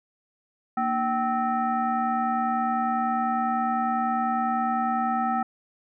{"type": "tone with frequency modulation", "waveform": "sine", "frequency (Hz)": 769, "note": "G5", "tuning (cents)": -33, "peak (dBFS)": -22, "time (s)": [0.77, 5.43], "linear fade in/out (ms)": 5, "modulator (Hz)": 536, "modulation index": 1.1, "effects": []}